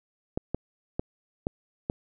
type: clicks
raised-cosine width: 2 ms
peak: -14 dBFS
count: 5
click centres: 0.375 / 0.546 / 0.995 / 1.469 / 1.899 s
effects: none